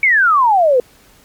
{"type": "exponential sweep", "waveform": "sine", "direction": "down", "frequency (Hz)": [2270, 477.1], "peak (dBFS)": -8, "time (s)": [0.03, 0.8], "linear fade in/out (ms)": 2, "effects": ["pink hiss -48 dBFS RMS until 1.24 s", "MP3 96 kbps"]}